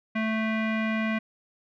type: tone with low-pass filter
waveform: square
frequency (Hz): 220.1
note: A3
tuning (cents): +1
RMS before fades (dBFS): -27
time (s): 0.15-1.19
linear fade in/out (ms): 10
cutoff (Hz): 2200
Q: 4.1
effects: none